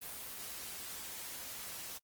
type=noise; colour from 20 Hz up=white; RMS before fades=-45 dBFS; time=0.01-1.99 s; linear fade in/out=20 ms; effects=noise-tail reverb RT60 0.1 s tail -26 dB re dry + Opus 24 kbps